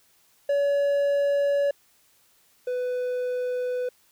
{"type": "tone pair in turn", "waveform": "triangle", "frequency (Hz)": [567, 498.2], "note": ["C#5", "B4"], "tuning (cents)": [39, 15], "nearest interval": "major second", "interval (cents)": 224, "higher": "first", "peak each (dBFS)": [-18, -23], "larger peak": "first", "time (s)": [[0.49, 1.71], [2.67, 3.89]], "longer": "neither", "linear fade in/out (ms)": 5, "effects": ["white hiss -62 dBFS RMS until 4.11 s"]}